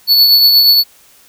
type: tone with tremolo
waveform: square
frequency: 4435 Hz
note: C#8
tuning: in tune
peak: -4 dBFS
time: 0.07-0.84 s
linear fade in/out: 50 ms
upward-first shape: triangle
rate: 8.4 Hz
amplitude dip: 40%
effects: white hiss -46 dBFS RMS until 1.28 s